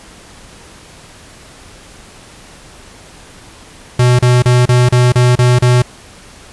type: tone bursts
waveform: square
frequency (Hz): 123.7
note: B2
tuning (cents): +3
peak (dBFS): -7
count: 8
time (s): 3.99-5.821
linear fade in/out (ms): 5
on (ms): 200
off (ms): 33
effects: pink hiss -38 dBFS RMS until 6.52 s + resampled to 24000 Hz